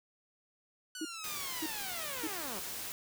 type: linear sweep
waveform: 10% pulse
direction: down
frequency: 1500 to 176.2 Hz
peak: -33 dBFS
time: 0.95-2.59 s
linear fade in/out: 2 ms
type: tone bursts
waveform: sine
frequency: 317 Hz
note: D#4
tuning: 32 cents sharp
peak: -34 dBFS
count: 3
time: 1.01-2.273 s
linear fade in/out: 5 ms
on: 41 ms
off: 570 ms
type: noise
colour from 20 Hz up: white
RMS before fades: -41 dBFS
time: 1.24-2.92 s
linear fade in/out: 0 ms
effects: none